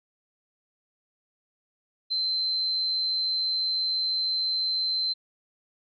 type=tone; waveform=sine; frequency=4093 Hz; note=C8; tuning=39 cents flat; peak=-24 dBFS; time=2.1-5.14 s; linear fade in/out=20 ms; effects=none